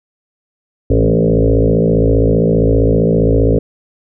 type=tone with frequency modulation; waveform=sine; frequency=166.4 Hz; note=E3; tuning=17 cents sharp; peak=-8 dBFS; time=0.9-3.59 s; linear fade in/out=5 ms; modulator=55.2 Hz; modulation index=6.5; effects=none